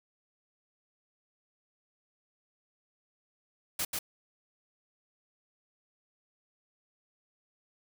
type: noise with echo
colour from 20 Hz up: white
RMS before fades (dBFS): -32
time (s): 3.79-3.85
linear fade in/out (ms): 5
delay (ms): 140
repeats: 1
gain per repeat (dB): -2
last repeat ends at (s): 3.99
effects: none